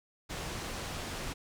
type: low-pass noise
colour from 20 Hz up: pink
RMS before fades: -39 dBFS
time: 0.29-1.34 s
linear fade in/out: 20 ms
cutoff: 8100 Hz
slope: 12 dB/octave
effects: none